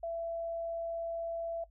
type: tone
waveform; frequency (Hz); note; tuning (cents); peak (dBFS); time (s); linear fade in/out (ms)
sine; 669; E5; +25; -34; 0.03-1.64; 5
effects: noise-tail reverb RT60 0.1 s tail -19 dB re dry + added 50 Hz sine -58 dBFS peak until 1.7 s